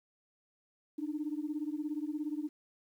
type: beating tone pair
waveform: sine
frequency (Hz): 294 / 311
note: D4 / D#4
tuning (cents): +2 / -1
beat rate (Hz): 17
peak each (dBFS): -36 / -37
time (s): 0.98-2.49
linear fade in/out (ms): 10
effects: tanh soft clip ceiling -26 dBFS + 11-bit